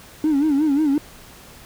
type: tone with vibrato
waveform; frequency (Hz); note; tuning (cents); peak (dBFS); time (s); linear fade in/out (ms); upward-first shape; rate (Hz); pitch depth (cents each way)
triangle; 293.7; D4; 0; -12; 0.24-0.98; 2; sine; 5.6; 130
effects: tanh soft clip ceiling -11 dBFS + pink hiss -44 dBFS RMS until 1.65 s